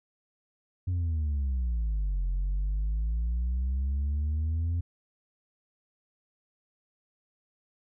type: exponential two-way sweep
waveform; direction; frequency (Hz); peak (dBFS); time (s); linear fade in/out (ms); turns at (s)
sine; down then up; 92.5 to 44.17 to 86.7; -23; 0.87-4.81; 10; 2.25
effects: tanh soft clip ceiling -25 dBFS